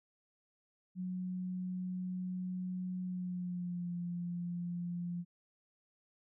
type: tone with pitch glide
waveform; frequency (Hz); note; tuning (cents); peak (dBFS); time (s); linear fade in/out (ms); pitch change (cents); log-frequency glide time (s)
sine; 183 to 174.43; F#3 to F3; -19 to -2; -36; 0.95-5.25; 50; -83; 3.02-3.93
effects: none